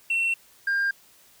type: tone pair in turn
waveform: sine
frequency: 2711 / 1602.1 Hz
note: E7 / G6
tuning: +48 / +37 cents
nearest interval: major sixth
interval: 911 cents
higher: first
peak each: -19 dBFS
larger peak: neither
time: 0.1-0.34 / 0.67-0.91 s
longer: neither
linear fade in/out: 5 ms
effects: tanh soft clip ceiling -20 dBFS + white hiss -56 dBFS RMS until 1.4 s